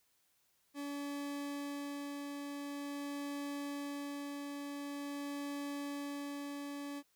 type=tone with tremolo; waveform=40% pulse; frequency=285.1 Hz; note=C#4; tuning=49 cents sharp; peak=-38 dBFS; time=0.74-7.03 s; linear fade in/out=50 ms; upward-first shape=sine; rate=0.46 Hz; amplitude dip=25%; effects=white hiss -75 dBFS RMS until 7.15 s